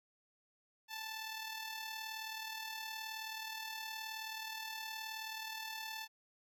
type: tone with amplitude modulation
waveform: 10% pulse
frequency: 880 Hz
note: A5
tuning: in tune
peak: -32 dBFS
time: 0.88-6.08 s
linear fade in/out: 50 ms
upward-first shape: sine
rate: 39 Hz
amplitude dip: 45%
effects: none